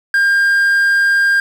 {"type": "tone with quantisation", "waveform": "triangle", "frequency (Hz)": 1603, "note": "G6", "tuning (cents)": 38, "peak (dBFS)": -8, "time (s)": [0.14, 1.4], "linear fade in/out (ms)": 2, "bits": 6, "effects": []}